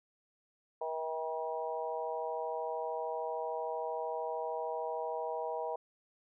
harmonic tone with a mistuned harmonic, 160 Hz, D#3, 49 cents sharp, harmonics 3 / 4 / 5 / 6, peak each -39 / -39 / -41 / -41 dBFS, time 0.81-5.76 s, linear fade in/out 5 ms, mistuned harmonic 5, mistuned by -15 cents, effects none

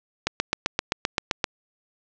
click train, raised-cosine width 0.2 ms, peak -4 dBFS, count 10, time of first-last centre 0.27-1.442 s, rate 7.68 Hz, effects low-pass 7000 Hz 12 dB/octave

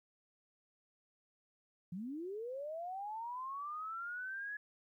sine linear sweep, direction up, 164.9 to 1700 Hz, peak -40 dBFS, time 1.92-4.57 s, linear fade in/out 5 ms, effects 13-bit

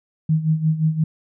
sine tone with tremolo, 157.7 Hz, D#3, 24 cents sharp, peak -13 dBFS, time 0.29-1.04 s, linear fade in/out 5 ms, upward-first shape sine, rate 5.7 Hz, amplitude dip 75%, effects none

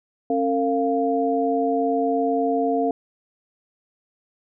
sine tone cluster, 272.3 / 455.3 / 696 Hz, C#4 / A#4 / F5, -31 / -41 / -6 cents, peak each -23 dBFS, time 0.3-2.91 s, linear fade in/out 2 ms, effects none

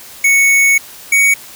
square tone pair in turn, 2217 / 2240 Hz, C#7 / C#7, 0 / +18 cents, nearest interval unison, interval 18 cents, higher second, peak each -8 dBFS, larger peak neither, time 0.24-0.78 / 1.12-1.34 s, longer first, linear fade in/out 5 ms, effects white hiss -35 dBFS RMS until 1.55 s

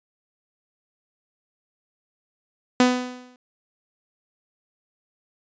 sawtooth tone with exponential decay, 250 Hz, B3, 21 cents sharp, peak -8 dBFS, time 2.8-3.36 s, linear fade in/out 2 ms, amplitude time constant 120 ms, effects resampled to 16000 Hz

